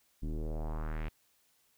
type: tone with low-pass filter sweep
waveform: square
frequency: 38.89 Hz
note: D#1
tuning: in tune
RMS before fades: -36 dBFS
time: 0.22-1.09 s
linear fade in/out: 10 ms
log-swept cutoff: 250 to 2600 Hz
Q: 2.4
effects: white hiss -71 dBFS RMS until 1.77 s